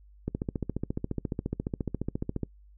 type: click train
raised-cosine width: 3 ms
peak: -17 dBFS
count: 32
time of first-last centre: 0.28-2.433 s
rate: 14.4 Hz
effects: noise-tail reverb RT60 0.1 s tail -24 dB re dry + added 50 Hz sine -52 dBFS peak until 2.77 s